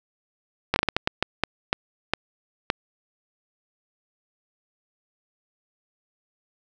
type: slowing click train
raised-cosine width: 0.3 ms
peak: -4 dBFS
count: 12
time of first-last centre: 0.74-2.701 s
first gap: 21 ms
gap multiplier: 1.39
effects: none